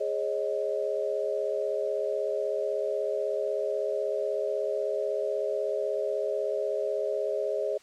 sine chord, Ab suspended fourth, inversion none, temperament equal with one note detuned, 415.3 / 546.1 / 622.3 Hz, Ab4 / Db5 / Eb5, 0 / -26 / 0 cents, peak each -31 dBFS, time 0-7.78 s, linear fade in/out 10 ms, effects white hiss -57 dBFS RMS until 7.82 s + low-pass 7000 Hz 12 dB/octave

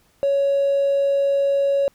triangle tone with hard clipping, 557 Hz, C#5, 8 cents sharp, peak -16 dBFS, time 0.23-1.88 s, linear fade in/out 0 ms, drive 3 dB, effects pink hiss -60 dBFS RMS until 1.94 s

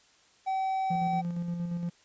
triangle tone, 765 Hz, G5, 42 cents flat, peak -25 dBFS, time 0.46-1.22 s, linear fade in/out 20 ms
triangle tone with tremolo, 172.7 Hz, F3, 19 cents flat, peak -27 dBFS, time 0.9-1.9 s, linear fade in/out 10 ms, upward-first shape square, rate 8.6 Hz, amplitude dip 35%
effects white hiss -62 dBFS RMS until 2.04 s + resampled to 16000 Hz

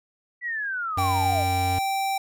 sine linear sweep, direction down, 1978 to 550 Hz, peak -26 dBFS, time 0.41-1.45 s, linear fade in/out 50 ms
square tone with pitch glide, 93.6 to 91.73 Hz, F#2 to F#2, +20 to -14 cents, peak -26 dBFS, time 0.97-1.79 s, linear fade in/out 5 ms, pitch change -34 cents, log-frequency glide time 1.34-1.53 s
square tone, 780 Hz, G5, 9 cents flat, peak -24 dBFS, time 0.98-2.18 s, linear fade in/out 5 ms
effects none

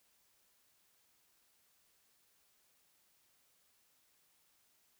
silence, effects white hiss -73 dBFS RMS until 4.99 s

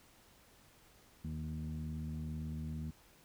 sawtooth tone with low-pass filter, 77.8 Hz, D#2, in tune, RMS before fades -41 dBFS, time 1.24-2.91 s, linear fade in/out 10 ms, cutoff 200 Hz, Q 7.8, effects pink hiss -64 dBFS RMS until 3.24 s

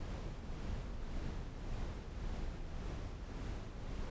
brown noise with tremolo, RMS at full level -40 dBFS, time 0-4.1 s, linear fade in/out 5 ms, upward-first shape triangle, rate 1.8 Hz, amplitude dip 50%, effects resampled to 16000 Hz

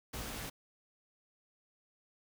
pink noise with comb filter, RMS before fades -42 dBFS, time 0.13-0.5 s, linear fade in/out 10 ms, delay 18 ms, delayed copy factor +0.6, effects none

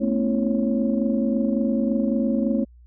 sine tone cluster, 220.7 / 244.2 / 269.7 / 329.7 / 550 Hz, A3 / B3 / C#4 / E4 / C#5, +5 / -19 / -47 / 0 / -14 cents, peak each -22 / -26 / -25 / -29 / -28 dBFS, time 0-2.65 s, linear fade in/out 20 ms, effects tanh soft clip ceiling -8 dBFS + added 60 Hz sine -46 dBFS peak until 2.86 s

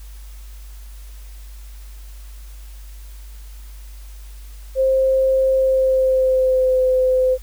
sine tone with pitch glide, 528 to 513.6 Hz, C5 to C5, +16 to -32 cents, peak -13 dBFS, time 4.75-7.38 s, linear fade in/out 50 ms, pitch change -48 cents, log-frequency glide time 5.54-6.81 s, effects added 50 Hz sine -34 dBFS peak until 7.42 s + white hiss -49 dBFS RMS until 7.42 s

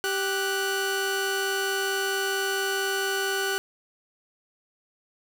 sawtooth tone pair together, 391.1 / 1480 Hz, G4 / F#6, -4 / 0 cents, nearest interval octave + major seventh, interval 2304 cents, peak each -24 dBFS, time 0.04-3.58 s, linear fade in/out 0 ms, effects none

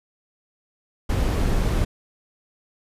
brown noise, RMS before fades -21 dBFS, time 1.09-1.85 s, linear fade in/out 10 ms, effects resampled to 32000 Hz

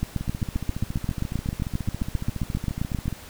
two click trains, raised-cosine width 5 ms, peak -17 / -12 dBFS, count 43 / 24, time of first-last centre 0.21-3.127 / 0.03-3.08 s, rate 14.4 / 7.54 Hz, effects pink hiss -44 dBFS RMS until 3.29 s

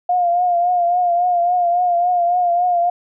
sine tone with vibrato, 706 Hz, F5, 19 cents sharp, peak -13 dBFS, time 0.09-2.9 s, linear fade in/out 5 ms, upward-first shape triangle, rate 3.6 Hz, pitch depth 53 cents each way, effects none

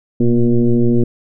sine tone with frequency modulation, 116.54 Hz, A#2, in tune, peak -9 dBFS, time 0.2-1.04 s, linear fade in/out 5 ms, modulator 120 Hz, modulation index 2.2, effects none

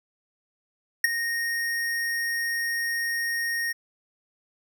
square tone with ADSR envelope, 1858 Hz, A#6, 6 cents flat, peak -14 dBFS, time 1.04-3.73 s, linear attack 4 ms, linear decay 16 ms, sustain -12 dB, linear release 16 ms, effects none

